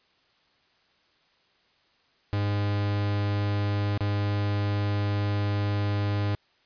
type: tone with dropouts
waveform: 45% pulse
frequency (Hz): 102.2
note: G#2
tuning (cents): -27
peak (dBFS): -24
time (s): 2.33-6.35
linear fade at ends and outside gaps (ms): 0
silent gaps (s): 3.976-4.007
effects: white hiss -65 dBFS RMS until 6.65 s + resampled to 11025 Hz